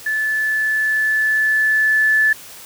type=tone with level ramp; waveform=sine; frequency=1739 Hz; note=A6; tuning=21 cents flat; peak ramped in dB=-17 to -11 dBFS; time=0.06-2.33 s; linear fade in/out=5 ms; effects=white hiss -38 dBFS RMS until 2.65 s